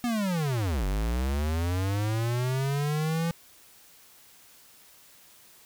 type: linear two-way sweep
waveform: square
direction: down then up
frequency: 246.9 to 46.25 to 169.5 Hz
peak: -26 dBFS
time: 0.04-3.31 s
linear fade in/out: 0 ms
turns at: 0.86 s
effects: white hiss -55 dBFS RMS until 5.65 s